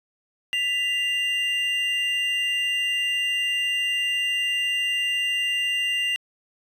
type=tone pair together; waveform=triangle; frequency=1986 / 2794 Hz; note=B6 / F7; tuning=+9 / 0 cents; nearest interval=tritone; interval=591 cents; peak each=-27 / -21 dBFS; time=0.53-6.16 s; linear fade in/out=0 ms; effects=resampled to 32000 Hz